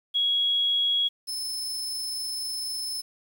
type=tone pair in turn; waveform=sine / sawtooth; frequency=3322 / 5246 Hz; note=G#7 / E8; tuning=0 / -9 cents; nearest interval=minor sixth; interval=791 cents; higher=second; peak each=-21 / -27 dBFS; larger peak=first; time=0.14-1.09 / 1.27-3.02 s; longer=second; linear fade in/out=20 ms; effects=9-bit